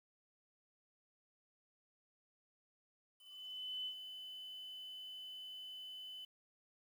sine tone with ADSR envelope, 3017 Hz, F#7, 33 cents sharp, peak -39 dBFS, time 3.17-6.25 s, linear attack 690 ms, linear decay 80 ms, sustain -8 dB, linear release 5 ms, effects 11-bit

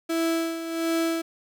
35% pulse tone with tremolo, 329.4 Hz, E4, 1 cent flat, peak -20 dBFS, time 0.09-1.22 s, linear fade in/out 10 ms, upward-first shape sine, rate 1.4 Hz, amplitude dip 65%, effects 10-bit

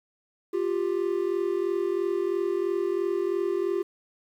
triangle tone pair together, 351.1 / 394.1 Hz, F4 / G4, +9 / +9 cents, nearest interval major second, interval 200 cents, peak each -25 dBFS, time 0.53-3.83 s, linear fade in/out 10 ms, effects 9-bit

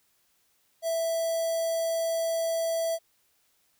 square tone with notch filter, 659.3 Hz, E5, in tune, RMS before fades -28 dBFS, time 0.82-2.99 s, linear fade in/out 50 ms, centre 2300 Hz, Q 0.68, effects white hiss -69 dBFS RMS until 3.79 s

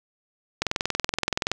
click train, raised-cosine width 0.2 ms, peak -6 dBFS, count 20, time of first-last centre 0.62-1.516 s, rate 21.2 Hz, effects none

